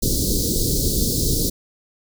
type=band-stop noise; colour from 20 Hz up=pink; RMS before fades=-20 dBFS; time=0.02-1.5 s; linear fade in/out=10 ms; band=480 to 4100 Hz; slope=48 dB/octave; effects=none